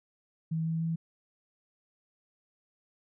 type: tone with pitch steps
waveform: sine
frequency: 161.4 / 162.8 / 164.22 Hz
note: E3 / E3 / E3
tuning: -36 / -21 / -6 cents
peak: -28 dBFS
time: 0.51-0.96 s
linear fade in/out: 10 ms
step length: 150 ms
effects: none